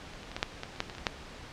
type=clicks; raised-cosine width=0.2 ms; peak=-29 / -28 / -25 / -16 / -8 / -18 / -28 / -11 / -23 / -27 / -23 / -8 dBFS; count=12; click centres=0.136 / 0.232 / 0.316 / 0.365 / 0.429 / 0.634 / 0.761 / 0.804 / 0.898 / 0.95 / 0.983 / 1.068 s; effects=pink hiss -46 dBFS RMS until 1.52 s + low-pass 5000 Hz 12 dB/octave